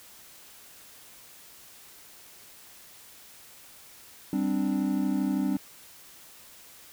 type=chord; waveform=triangle; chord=G suspended fourth; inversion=none; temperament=just; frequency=196 / 261.3 / 294 Hz; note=G3 / C4 / D4; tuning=0 / -2 / +2 cents; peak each=-27 dBFS; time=4.33-5.57 s; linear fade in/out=2 ms; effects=white hiss -51 dBFS RMS until 6.92 s